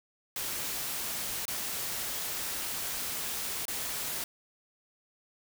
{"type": "noise with dropouts", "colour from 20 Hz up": "white", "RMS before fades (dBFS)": -35, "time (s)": [0.36, 4.24], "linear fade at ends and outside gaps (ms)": 2, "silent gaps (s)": [[1.454, 1.48], [3.654, 3.681]], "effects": []}